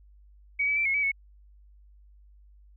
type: tone with pitch steps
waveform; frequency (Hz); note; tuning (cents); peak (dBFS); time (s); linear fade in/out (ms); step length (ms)
sine; 2263 / 2292 / 2336 / 2174 / 2286 / 2205; C#7 / D7 / D7 / C#7 / D7 / C#7; +35 / -43 / -10 / -34 / -47 / -10; -23; 0.59-1.118; 10; 88
effects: added 50 Hz sine -52 dBFS peak until 2.76 s